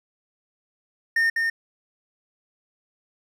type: tone with echo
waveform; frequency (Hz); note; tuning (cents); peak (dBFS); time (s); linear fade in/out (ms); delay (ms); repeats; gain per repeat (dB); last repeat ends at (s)
triangle; 1826; A#6; -36; -16; 1.16-1.3; 5; 200; 1; -3; 1.5
effects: none